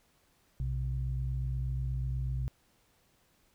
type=tone pair together; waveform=sine; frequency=61 / 129.25 Hz; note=B1 / C3; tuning=-21 / -21 cents; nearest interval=octave + minor second; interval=1300 cents; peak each=-32 / -33 dBFS; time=0.6-2.48 s; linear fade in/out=0 ms; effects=tanh soft clip ceiling -23 dBFS + pink hiss -69 dBFS RMS until 3.54 s